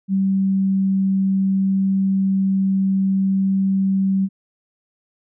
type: tone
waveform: sine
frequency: 192.9 Hz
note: G3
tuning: 28 cents flat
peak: -15 dBFS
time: 0.08-4.29 s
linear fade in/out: 50 ms
effects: none